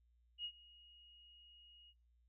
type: tone with ADSR envelope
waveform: sine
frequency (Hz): 2878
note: F#7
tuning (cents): -49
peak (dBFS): -39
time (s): 0.38-1.94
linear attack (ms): 65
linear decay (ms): 71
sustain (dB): -21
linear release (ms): 49
effects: noise-tail reverb RT60 0.3 s tail -23 dB re dry + added 59 Hz sine -70 dBFS peak until 2.28 s